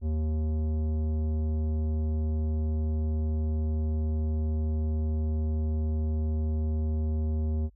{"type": "tone with tanh clipping", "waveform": "sine", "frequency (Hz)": 77.78, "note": "D#2", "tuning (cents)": 0, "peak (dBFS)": -27, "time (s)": [0.01, 7.7], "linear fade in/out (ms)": 50, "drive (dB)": 13, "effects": ["added 50 Hz sine -57 dBFS peak until 7.75 s"]}